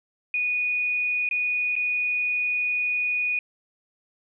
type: tone with dropouts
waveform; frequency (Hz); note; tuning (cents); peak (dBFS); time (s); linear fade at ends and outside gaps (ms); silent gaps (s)
sine; 2468; D#7; -15; -22; 0.34-3.39; 2; 1.29-1.311 / 1.755-1.763
effects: none